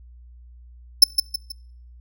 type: tone with echo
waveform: 40% pulse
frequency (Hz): 5274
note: E8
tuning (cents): 0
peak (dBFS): -4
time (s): 1.02-1.04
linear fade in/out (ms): 5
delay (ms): 160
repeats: 3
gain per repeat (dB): -8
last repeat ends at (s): 1.52
effects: noise-tail reverb RT60 0.7 s tail -26 dB re dry + added 60 Hz sine -43 dBFS peak until 2 s

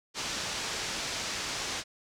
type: low-pass noise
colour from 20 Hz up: white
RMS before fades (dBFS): -35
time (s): 0.14-1.84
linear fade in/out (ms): 50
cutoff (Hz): 6600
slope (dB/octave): 24
effects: none

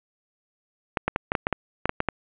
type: clicks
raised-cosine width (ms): 0.5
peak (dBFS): -7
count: 11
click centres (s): 0.972 / 1.08 / 1.161 / 1.319 / 1.352 / 1.469 / 1.527 / 1.856 / 1.894 / 2.004 / 2.087
effects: resampled to 8000 Hz + 7-bit

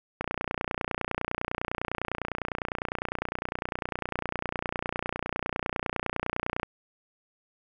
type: click train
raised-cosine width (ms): 0.5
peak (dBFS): -14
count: 193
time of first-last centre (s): 0.21-6.631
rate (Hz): 29.9
effects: none

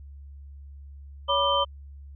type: tone cluster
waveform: sine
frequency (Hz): 562 / 978 / 1191 / 3102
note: C#5 / B5 / D6 / G7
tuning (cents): +24 / -17 / +24 / -19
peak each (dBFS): -26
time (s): 1.28-1.65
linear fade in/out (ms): 20
effects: added 70 Hz sine -41 dBFS peak until 2.15 s

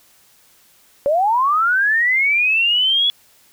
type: linear sweep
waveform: sine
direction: up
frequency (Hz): 543 to 3405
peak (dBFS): -13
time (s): 1.06-3.1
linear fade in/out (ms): 0
effects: white hiss -53 dBFS RMS until 3.52 s

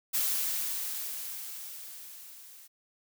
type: noise with level ramp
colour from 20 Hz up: blue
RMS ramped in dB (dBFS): -28 to -52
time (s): 0.13-2.68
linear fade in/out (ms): 20
effects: none

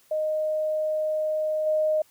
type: tone with level steps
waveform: sine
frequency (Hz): 619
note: D#5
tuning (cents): -9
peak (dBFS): -23 / -20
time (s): 0.11-2.02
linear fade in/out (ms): 5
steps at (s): 1.66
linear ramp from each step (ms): 10
effects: white hiss -60 dBFS RMS until 2.1 s

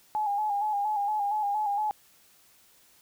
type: tone with vibrato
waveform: sine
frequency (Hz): 830.6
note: G#5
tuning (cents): 0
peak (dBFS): -25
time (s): 0.15-1.91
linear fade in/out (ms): 0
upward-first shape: square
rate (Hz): 4.3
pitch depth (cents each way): 46
effects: white hiss -60 dBFS RMS until 3.01 s

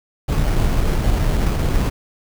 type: noise with sample-and-hold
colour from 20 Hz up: brown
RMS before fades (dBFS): -17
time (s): 0.28-1.9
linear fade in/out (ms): 10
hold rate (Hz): 3675
effects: none

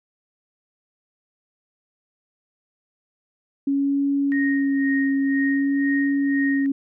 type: tone with vibrato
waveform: sine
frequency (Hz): 277.2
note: C#4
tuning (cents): 0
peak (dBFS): -18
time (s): 3.67-6.72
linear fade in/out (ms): 5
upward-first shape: sine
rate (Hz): 0.53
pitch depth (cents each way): 18
type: tone with tremolo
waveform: sine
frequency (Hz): 1862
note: A#6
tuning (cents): -2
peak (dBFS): -24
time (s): 4.32-6.66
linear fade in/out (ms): 0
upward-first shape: sine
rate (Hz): 2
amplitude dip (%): 75
effects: none

